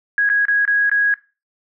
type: tone with dropouts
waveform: sine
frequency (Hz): 1655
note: G#6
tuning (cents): -6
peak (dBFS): -13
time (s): 0.18-1.14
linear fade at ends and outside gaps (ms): 1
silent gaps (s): 0.291-0.299 / 0.453-0.483 / 0.652-0.677 / 0.896-0.915
effects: noise-tail reverb RT60 0.3 s tail -19 dB re dry